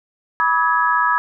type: tone cluster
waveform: sine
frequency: 981 / 1164 / 1280 / 1668 Hz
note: B5 / D6 / D#6 / G#6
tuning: -12 / -16 / +49 / +7 cents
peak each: -18 / -25 / -19 / -19 dBFS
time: 0.4-1.18 s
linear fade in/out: 0 ms
effects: none